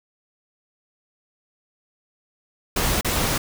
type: noise with dropouts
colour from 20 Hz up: pink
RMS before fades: -22 dBFS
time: 2.76-3.38 s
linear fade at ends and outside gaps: 5 ms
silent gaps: 3.011-3.046 s
effects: none